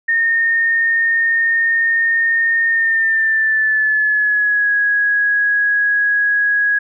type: tone with pitch glide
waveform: sine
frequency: 1833 to 1661.6 Hz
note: A#6 to G#6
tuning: -30 to 0 cents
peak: -12 dBFS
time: 0.08-6.79 s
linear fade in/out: 10 ms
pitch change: -170 cents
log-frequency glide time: 2.69-4.71 s
effects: none